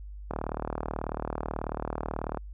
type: click train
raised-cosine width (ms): 1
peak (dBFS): -17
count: 80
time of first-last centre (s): 0.31-2.373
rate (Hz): 38.3
effects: added 50 Hz sine -39 dBFS peak until 2.53 s